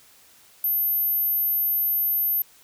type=tone; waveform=sine; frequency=13120 Hz; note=G#9; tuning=22 cents flat; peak=-20 dBFS; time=0.64-2.42 s; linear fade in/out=2 ms; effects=white hiss -54 dBFS RMS until 2.63 s